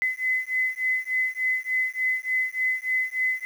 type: beating tone pair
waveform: sine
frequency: 2027 / 2030.4 Hz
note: B6 / B6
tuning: +45 / +47 cents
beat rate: 3.4 Hz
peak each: -26 / -26 dBFS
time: 0.02-3.45 s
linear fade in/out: 0 ms
effects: 8-bit